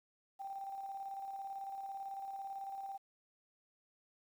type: tone with tremolo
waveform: sine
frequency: 784 Hz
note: G5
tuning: in tune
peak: -40 dBFS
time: 0.39-2.98 s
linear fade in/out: 20 ms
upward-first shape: square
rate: 18 Hz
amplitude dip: 35%
effects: 11-bit